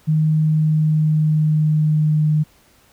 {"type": "tone with pitch glide", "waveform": "sine", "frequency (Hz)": [155.56, 152.98], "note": ["D#3", "D#3"], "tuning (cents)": [0, -29], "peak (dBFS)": -13, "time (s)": [0.07, 2.44], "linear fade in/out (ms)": 20, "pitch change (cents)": -29, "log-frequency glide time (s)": [0.39, 2.27], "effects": ["pink hiss -54 dBFS RMS until 2.92 s"]}